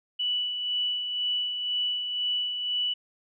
sine tone with tremolo, 2960 Hz, F#7, in tune, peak -24 dBFS, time 0.19-2.94 s, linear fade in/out 10 ms, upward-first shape sine, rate 2 Hz, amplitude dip 45%, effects none

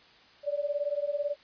sine beating tone pair, 571 / 589 Hz, D5 / D5, -49 / +5 cents, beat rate 18 Hz, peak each -31 / -31 dBFS, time 0.43-1.36 s, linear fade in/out 50 ms, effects white hiss -57 dBFS RMS until 1.43 s + resampled to 11025 Hz

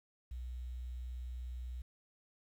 sine tone with quantisation, 61.74 Hz, B1, in tune, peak -40 dBFS, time 0.31-1.82 s, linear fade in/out 5 ms, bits 11, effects none

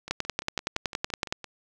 two click trains, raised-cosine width 0.2 ms, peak -9 / -21 dBFS, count 14 / 9, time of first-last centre 0.11-1.325 / 0.08-1.443 s, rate 10.7 / 5.87 Hz, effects none

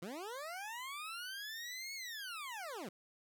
20% pulse linear two-way sweep, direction up then down, 158.4 to 2217 to 158.4 Hz, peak -38 dBFS, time 0.02-2.89 s, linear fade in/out 5 ms, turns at 1.94 s, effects none

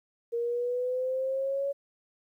sine exponential sweep, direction up, 466.2 to 562 Hz, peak -27 dBFS, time 0.32-1.73 s, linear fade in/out 20 ms, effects 11-bit

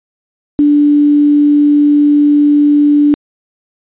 sine tone with quantisation, 292.5 Hz, D4, 7 cents flat, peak -5 dBFS, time 0.59-3.14 s, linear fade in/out 0 ms, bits 5, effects resampled to 8000 Hz

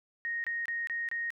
sine tone bursts, 1864.7 Hz, A#6, in tune, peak -31 dBFS, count 5, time 0.25-1.304 s, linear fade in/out 0 ms, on 190 ms, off 26 ms, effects none

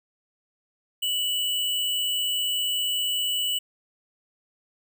sine tone with sample-and-hold, 2960 Hz, F#7, in tune, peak -23 dBFS, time 1.02-3.59 s, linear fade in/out 10 ms, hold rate 11025 Hz, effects none

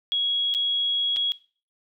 sine tone with dropouts, 3322 Hz, G#7, in tune, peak -21 dBFS, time 0.12-1.32 s, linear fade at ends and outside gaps 0 ms, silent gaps 0.54-0.548 / 1.162-1.168 s, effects noise-tail reverb RT60 0.4 s tail -18 dB re dry

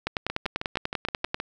two click trains, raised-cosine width 0.3 ms, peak -10 / -14 dBFS, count 14 / 8, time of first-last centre 0.07-1.345 / 0.3-1.401 s, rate 10.2 / 6.36 Hz, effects none

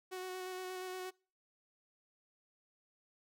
sawtooth tone with vibrato, 369.8 Hz, F#4, 1 cent flat, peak -37 dBFS, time 0.11-1.11 s, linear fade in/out 20 ms, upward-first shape square, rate 8.5 Hz, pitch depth 12 cents each way, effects noise-tail reverb RT60 0.4 s tail -25 dB re dry

